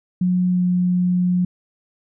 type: tone with pitch glide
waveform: sine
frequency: 181 to 179.65 Hz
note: F#3 to F3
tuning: -38 to +49 cents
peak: -15 dBFS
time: 0.21-1.45 s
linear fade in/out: 5 ms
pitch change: -13 cents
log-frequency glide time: 0.5-0.62 s
effects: none

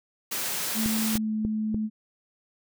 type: high-pass noise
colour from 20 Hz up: white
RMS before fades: -30 dBFS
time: 0.31-1.18 s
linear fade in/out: 10 ms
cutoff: 120 Hz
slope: 12 dB/octave
type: tone with pitch glide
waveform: sine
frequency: 220 to 216.2 Hz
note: A3 to A3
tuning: 0 to -30 cents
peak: -25 dBFS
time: 0.74-1.9 s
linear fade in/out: 50 ms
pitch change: -30 cents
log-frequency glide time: 1.04-1.33 s
type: click train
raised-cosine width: 3 ms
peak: -18 dBFS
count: 4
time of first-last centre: 0.86-1.745 s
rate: 3.39 Hz
effects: none

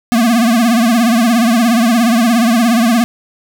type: tone with vibrato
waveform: square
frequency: 232.4 Hz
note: A#3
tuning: 5 cents flat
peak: -9 dBFS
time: 0.12-3.04 s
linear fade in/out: 0 ms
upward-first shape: triangle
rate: 17 Hz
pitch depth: 130 cents each way
effects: none

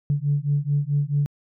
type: beating tone pair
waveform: sine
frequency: 142 / 146.6 Hz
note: C#3 / D3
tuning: +42 / -3 cents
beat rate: 4.6 Hz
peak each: -22 dBFS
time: 0.1-1.26 s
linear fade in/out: 0 ms
effects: tanh soft clip ceiling -12 dBFS

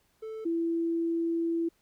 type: tone pair in turn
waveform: triangle / sine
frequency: 440 / 333.5 Hz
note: A4 / E4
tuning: 0 / +20 cents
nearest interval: perfect fourth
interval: 480 cents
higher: first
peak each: -34 / -26 dBFS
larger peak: second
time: 0.22-0.45 / 0.45-1.69 s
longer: second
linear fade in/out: 10 ms
effects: pink hiss -70 dBFS RMS until 1.81 s

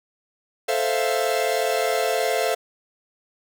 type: chord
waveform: 45% pulse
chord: F major seventh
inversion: first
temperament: equal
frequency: 440 / 523.3 / 659.3 / 698.5 Hz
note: A4 / C5 / E5 / F5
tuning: 0 / 0 / 0 / 0 cents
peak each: -26 dBFS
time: 0.68-2.55 s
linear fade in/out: 10 ms
effects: none

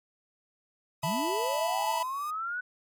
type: tone with tremolo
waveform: 5% pulse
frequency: 1264 Hz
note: D#6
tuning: 27 cents sharp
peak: -33 dBFS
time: 1.02-2.31 s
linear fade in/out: 10 ms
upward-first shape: triangle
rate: 2.5 Hz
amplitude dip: 50%
type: chord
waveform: square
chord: E suspended fourth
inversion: none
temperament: just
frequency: 659.3 / 879 / 988.9 Hz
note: E5 / A5 / B5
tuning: 0 / -2 / +2 cents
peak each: -36 / -35 / -33 dBFS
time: 1.03-2.03 s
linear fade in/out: 5 ms
type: linear sweep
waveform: sine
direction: up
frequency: 130.81 to 1500 Hz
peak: -31 dBFS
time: 1.03-2.61 s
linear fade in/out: 10 ms
effects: none

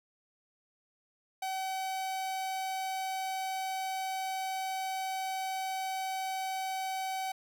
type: tone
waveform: 45% pulse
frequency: 761 Hz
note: F#5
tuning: 48 cents sharp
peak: -33 dBFS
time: 1.42-7.32 s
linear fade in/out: 5 ms
effects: none

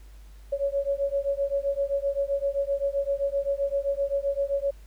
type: beating tone pair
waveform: sine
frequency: 554.4 / 562.1 Hz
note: C#5 / C#5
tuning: 0 / +24 cents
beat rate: 7.7 Hz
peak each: -27 dBFS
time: 0.52-4.71 s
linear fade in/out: 10 ms
effects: added 50 Hz sine -44 dBFS peak until 4.86 s + pink hiss -60 dBFS RMS until 4.86 s

